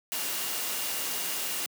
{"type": "tone in noise", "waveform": "sine", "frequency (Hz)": 2824, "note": "F7", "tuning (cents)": 19, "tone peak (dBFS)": -43, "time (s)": [0.12, 1.66], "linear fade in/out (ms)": 0, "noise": "white", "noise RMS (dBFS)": -32, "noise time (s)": [0.12, 1.66], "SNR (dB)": -14, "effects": ["high-pass 200 Hz 12 dB/octave"]}